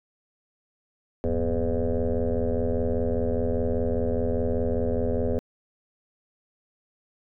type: tone with frequency modulation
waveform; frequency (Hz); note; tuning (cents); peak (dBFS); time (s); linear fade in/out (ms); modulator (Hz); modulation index
sine; 245.6; B3; -9; -21; 1.24-5.39; 0; 85; 3.9
effects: tanh soft clip ceiling -17 dBFS